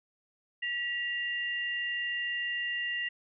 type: tone pair together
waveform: sine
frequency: 1933.3 / 2794 Hz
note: B6 / F7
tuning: -37 / 0 cents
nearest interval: tritone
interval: 637 cents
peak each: -32 / -35 dBFS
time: 0.62-3.09 s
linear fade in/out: 10 ms
effects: none